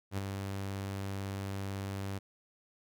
sawtooth tone with ADSR envelope, 98 Hz, G2, in tune, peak -27 dBFS, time 0.11-2.19 s, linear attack 67 ms, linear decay 15 ms, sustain -5 dB, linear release 14 ms, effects none

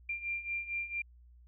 sine beating tone pair, 2378 / 2382.4 Hz, D7 / D7, +21 / +24 cents, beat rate 4.4 Hz, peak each -40 / -36 dBFS, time 0.09-1.02 s, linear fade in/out 5 ms, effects added 60 Hz sine -55 dBFS peak until 1.47 s

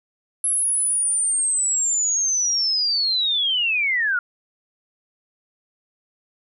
sine linear sweep, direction down, 11000 to 1389 Hz, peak -18 dBFS, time 0.44-4.19 s, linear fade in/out 2 ms, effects none

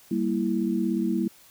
sine chord, E diminished, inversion first, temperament equal, 196 / 233.1 / 329.6 Hz, G3 / Bb3 / E4, 0 / 0 / 0 cents, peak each -27 dBFS, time 0.11-1.28 s, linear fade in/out 5 ms, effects white hiss -54 dBFS RMS until 1.5 s

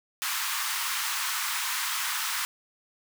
pink high-pass noise, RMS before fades -30 dBFS, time 0.22-2.45 s, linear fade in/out 0 ms, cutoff 950 Hz, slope 48 dB/octave, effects none

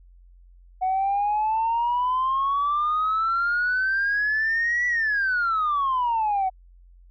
sine exponential two-way sweep, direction up then down, 740 to 1963 to 740 Hz, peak -19 dBFS, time 0.81-6.5 s, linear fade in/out 20 ms, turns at 4.87 s, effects tanh soft clip ceiling -17 dBFS + added 44 Hz sine -48 dBFS peak until 7.1 s

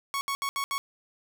sawtooth tone bursts at uneven times, 1108.7 Hz, C#6, in tune, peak -24 dBFS, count 5, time 0.14-0.21 / 0.28-0.35 / 0.42-0.49 / 0.56-0.64 / 0.71-0.78 s, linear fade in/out 0 ms, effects none

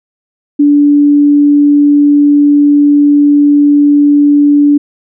sine tone, 290 Hz, D4, 22 cents flat, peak -3 dBFS, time 0.59-4.78 s, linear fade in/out 10 ms, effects none

